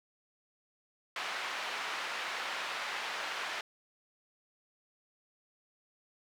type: band-pass noise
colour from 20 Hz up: pink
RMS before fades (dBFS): -38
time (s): 1.16-3.61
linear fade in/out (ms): 2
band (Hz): 1000 to 3200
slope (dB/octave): 12
effects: none